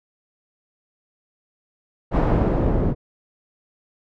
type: noise with low-pass filter sweep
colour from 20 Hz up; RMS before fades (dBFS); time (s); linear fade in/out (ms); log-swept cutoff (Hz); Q
pink; -19; 2.11-2.95; 50; 890 to 420; 0.73
effects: none